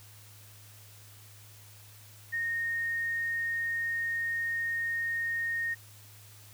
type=tone; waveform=sine; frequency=1850 Hz; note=A#6; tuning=14 cents flat; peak=-29 dBFS; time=2.32-5.75 s; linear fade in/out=20 ms; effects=added 104 Hz sine -53 dBFS peak until 6.53 s + white hiss -55 dBFS RMS until 6.53 s